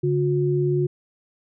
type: tone pair together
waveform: sine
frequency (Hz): 142.87 / 360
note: D3 / F#4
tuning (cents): -47 / -47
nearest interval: octave + major third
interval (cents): 1600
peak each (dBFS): -21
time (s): 0.03-0.87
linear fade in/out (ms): 10
effects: none